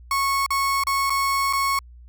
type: tone with dropouts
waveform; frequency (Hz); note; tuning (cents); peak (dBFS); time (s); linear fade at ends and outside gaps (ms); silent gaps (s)
35% pulse; 1101; C#6; -12; -18; 0.11-1.79; 2; 0.463-0.505 / 0.837-0.869 / 1.097-1.103 / 1.528-1.533
effects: added 60 Hz sine -42 dBFS peak until 2.08 s